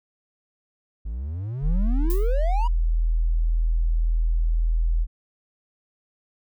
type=exponential sweep; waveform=triangle; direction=up; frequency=49 to 995 Hz; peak=-25 dBFS; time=1.05-2.68 s; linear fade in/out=10 ms
type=tone; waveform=sine; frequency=40.93 Hz; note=E1; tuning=12 cents flat; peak=-18 dBFS; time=1.61-5.07 s; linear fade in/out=50 ms
type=noise with exponential decay; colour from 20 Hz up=violet; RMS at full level=-31 dBFS; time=2.1-2.34 s; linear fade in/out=2 ms; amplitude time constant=52 ms
effects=none